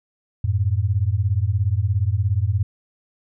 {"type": "beating tone pair", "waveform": "sine", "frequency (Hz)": [90.8, 107.8], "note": ["F#2", "A2"], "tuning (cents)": [-32, -35], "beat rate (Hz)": 17, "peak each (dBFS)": -20, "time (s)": [0.44, 2.63], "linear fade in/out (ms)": 5, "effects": []}